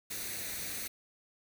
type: noise with comb filter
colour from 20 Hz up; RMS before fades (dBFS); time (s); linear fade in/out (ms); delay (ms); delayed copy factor
white; -39; 0.1-0.88; 10; 0.48; +0.55
effects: none